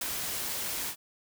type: noise with ADSR envelope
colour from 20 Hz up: white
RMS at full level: -32 dBFS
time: 0.01-0.96 s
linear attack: 5 ms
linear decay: 23 ms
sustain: -2 dB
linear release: 75 ms
effects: none